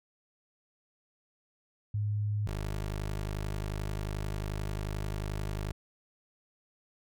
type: tone pair in turn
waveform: sine / 20% pulse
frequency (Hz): 104.3 / 51.3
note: G#2 / G#1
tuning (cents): +8 / -21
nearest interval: octave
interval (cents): 1229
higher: first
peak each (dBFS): -28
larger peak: neither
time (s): 1.94-2.47 / 2.47-5.72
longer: second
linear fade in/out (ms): 5
effects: none